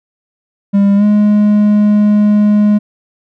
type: tone with pitch glide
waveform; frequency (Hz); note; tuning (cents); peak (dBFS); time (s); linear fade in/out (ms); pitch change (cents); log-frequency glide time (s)
triangle; 200 to 208.6; G3 to G#3; +35 to +8; -4; 0.73-2.79; 20; +73; 0.96-1.04
effects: none